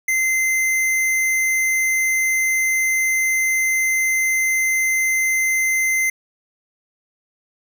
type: tone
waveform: square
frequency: 2072 Hz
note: C7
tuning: 17 cents flat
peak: -17 dBFS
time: 0.08-6.1 s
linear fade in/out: 5 ms
effects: none